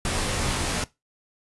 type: noise with comb filter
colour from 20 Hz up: pink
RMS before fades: -26 dBFS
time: 0.05-0.84 s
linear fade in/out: 2 ms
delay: 19 ms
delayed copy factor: -1
effects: noise-tail reverb RT60 0.2 s tail -19 dB re dry + resampled to 24000 Hz